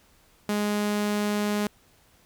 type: tone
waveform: sawtooth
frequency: 207.7 Hz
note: G#3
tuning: in tune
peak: -20 dBFS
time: 0.49-1.67 s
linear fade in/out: 2 ms
effects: pink hiss -60 dBFS RMS until 2.25 s